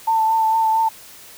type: tone with vibrato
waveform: sine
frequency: 889 Hz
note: A5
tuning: 18 cents sharp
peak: -14 dBFS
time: 0.07-0.89 s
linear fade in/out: 10 ms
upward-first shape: sine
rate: 4.4 Hz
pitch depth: 20 cents each way
effects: white hiss -42 dBFS RMS until 1.37 s